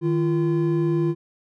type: tone pair together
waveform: triangle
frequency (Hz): 155.56 / 342.4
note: D#3 / F4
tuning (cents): 0 / -34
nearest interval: octave + major second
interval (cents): 1366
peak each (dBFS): -20 / -19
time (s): 0.01-1.15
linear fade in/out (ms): 50
effects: none